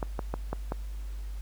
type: clicks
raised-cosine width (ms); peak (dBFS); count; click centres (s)
1; -17; 5; 0.028 / 0.192 / 0.34 / 0.53 / 0.721
effects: added 50 Hz sine -34 dBFS peak until 1.41 s + pink hiss -56 dBFS RMS until 1.41 s